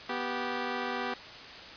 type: tone pair together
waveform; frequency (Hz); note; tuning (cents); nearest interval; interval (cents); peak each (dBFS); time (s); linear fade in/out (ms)
10% pulse; 245.6 / 389.9; B3 / G4; -9 / -9; minor sixth; 800; -26; 0.09-1.14; 5
effects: white hiss -45 dBFS RMS until 1.76 s + resampled to 11025 Hz